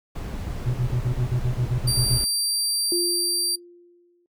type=noise; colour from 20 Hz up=brown; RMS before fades=-30 dBFS; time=0.15-2.25 s; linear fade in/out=10 ms
type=tone bursts; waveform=triangle; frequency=123.47 Hz; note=B2; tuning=in tune; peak=-18 dBFS; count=12; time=0.65-2.186 s; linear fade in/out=20 ms; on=95 ms; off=36 ms
type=tone; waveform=25% pulse; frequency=4699 Hz; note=D8; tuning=in tune; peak=-17 dBFS; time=1.87-3.56 s; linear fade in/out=10 ms
type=tone with exponential decay; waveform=sine; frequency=349.2 Hz; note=F4; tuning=in tune; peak=-22 dBFS; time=2.92-4.26 s; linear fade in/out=1 ms; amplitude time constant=290 ms
effects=noise-tail reverb RT60 0.1 s tail -22 dB re dry